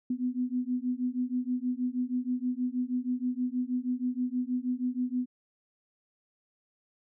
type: beating tone pair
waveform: sine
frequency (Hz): 246.9 / 253.2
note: B3 / B3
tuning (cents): 0 / +43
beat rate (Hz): 6.3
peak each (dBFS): -31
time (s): 0.1-5.26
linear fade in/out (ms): 5
effects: none